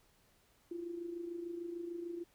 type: tone with amplitude modulation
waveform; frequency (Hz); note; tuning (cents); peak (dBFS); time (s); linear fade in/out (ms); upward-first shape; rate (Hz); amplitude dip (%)
sine; 343.4; F4; -29; -37; 0.71-2.24; 5; sine; 26.7; 60
effects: pink hiss -70 dBFS RMS until 2.34 s